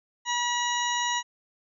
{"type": "harmonic tone", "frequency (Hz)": 965, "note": "B5", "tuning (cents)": -40, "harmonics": [1, 2, 3, 4, 6, 7], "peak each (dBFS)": [-28, -31, -33, -34, -36, -36], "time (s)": [0.25, 1.23], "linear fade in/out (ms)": 50, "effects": []}